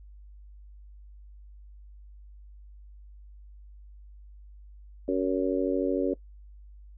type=harmonic tone; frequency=93.3 Hz; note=F#2; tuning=15 cents sharp; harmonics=3 / 4 / 5 / 6; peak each=-28 / -29 / -30 / -31 dBFS; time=5.08-6.14 s; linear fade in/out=5 ms; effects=noise-tail reverb RT60 0.1 s tail -21 dB re dry + added 50 Hz sine -46 dBFS peak until 6.97 s